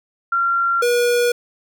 sine / square tone pair in turn, 1376 / 482.3 Hz, F6 / B4, -26 / -41 cents, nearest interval octave + tritone, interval 1815 cents, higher first, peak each -15 dBFS, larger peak neither, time 0.32-0.82 / 0.82-1.32 s, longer neither, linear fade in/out 5 ms, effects none

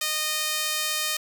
sawtooth tone with high-pass filter, 616 Hz, D#5, 17 cents flat, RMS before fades -27 dBFS, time 0.01-1.17 s, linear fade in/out 5 ms, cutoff 2400 Hz, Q 0.55, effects none

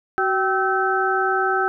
sine tone cluster, 376.6 / 776 / 1305 / 1536 Hz, F#4 / G5 / E6 / G6, +31 / -18 / -18 / -36 cents, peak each -23 dBFS, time 0.18-1.68 s, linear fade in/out 0 ms, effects none

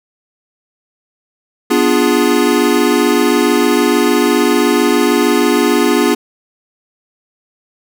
square chord, B diminished seventh, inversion none, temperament equal, 246.9 / 293.7 / 349.2 / 415.3 Hz, B3 / D4 / F4 / Ab4, 0 / 0 / 0 / 0 cents, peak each -16 dBFS, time 1.7-6.15 s, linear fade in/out 10 ms, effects none

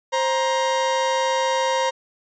40% pulse tone pair together, 527 / 940.5 Hz, C5 / A#5, +12 / +15 cents, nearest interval minor seventh, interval 1003 cents, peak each -21 dBFS, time 0.12-1.91 s, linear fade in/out 20 ms, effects resampled to 16000 Hz

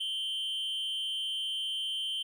triangle tone with amplitude modulation, 3100 Hz, G7, 20 cents flat, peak -27 dBFS, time 0-2.23 s, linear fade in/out 10 ms, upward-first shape sine, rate 235 Hz, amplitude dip 65%, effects none

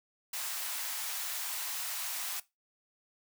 white high-pass noise, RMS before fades -37 dBFS, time 0.33-2.4 s, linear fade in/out 5 ms, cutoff 710 Hz, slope 24 dB/octave, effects noise-tail reverb RT60 0.2 s tail -18 dB re dry

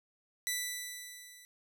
10% pulse tone with level ramp, 1980 Hz, B6, 4 cents sharp, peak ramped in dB -22 to -45 dBFS, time 0.47-1.45 s, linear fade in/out 0 ms, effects none

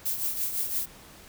violet noise with tremolo, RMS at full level -27 dBFS, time 0.05-0.86 s, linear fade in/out 10 ms, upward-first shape triangle, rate 5.9 Hz, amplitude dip 65%, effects pink hiss -50 dBFS RMS until 1.28 s

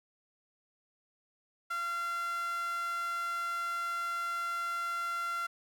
sawtooth tone with high-pass filter, 687 Hz, F5, 29 cents flat, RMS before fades -35 dBFS, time 1.7-5.47 s, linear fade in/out 10 ms, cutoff 1400 Hz, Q 5.8, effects none

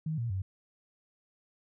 sine tone with pitch steps, 157.5 / 117.5 / 95.1 Hz, D#3 / A#2 / F#2, +21 / +14 / +48 cents, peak -30 dBFS, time 0.06-0.42 s, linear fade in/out 5 ms, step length 120 ms, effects none

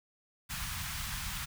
pink band-stop noise, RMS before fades -38 dBFS, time 0.49-1.46 s, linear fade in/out 20 ms, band 170 to 1000 Hz, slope 24 dB/octave, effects none

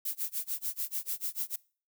violet noise with tremolo, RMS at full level -32 dBFS, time 0.05-1.56 s, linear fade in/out 5 ms, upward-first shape sine, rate 6.8 Hz, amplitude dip 100%, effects noise-tail reverb RT60 0.4 s tail -23 dB re dry

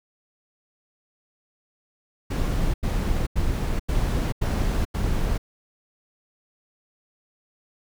brown noise bursts, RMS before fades -23 dBFS, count 6, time 2.3-5.38 s, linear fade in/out 10 ms, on 440 ms, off 88 ms, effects none

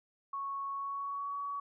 sine tone with pitch glide, 1106 to 1129.9 Hz, C#6 to C#6, -4 to +33 cents, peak -35 dBFS, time 0.33-1.6 s, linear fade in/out 5 ms, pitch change +37 cents, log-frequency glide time 0.7-1.38 s, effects none

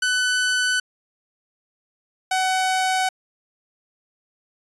sawtooth tone pair in turn, 1499 / 750.9 Hz, F#6 / F#5, +22 / +25 cents, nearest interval octave, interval 1197 cents, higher first, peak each -15 dBFS, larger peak neither, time 0.02-0.8 / 2.31-3.09 s, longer neither, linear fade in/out 5 ms, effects resampled to 24000 Hz

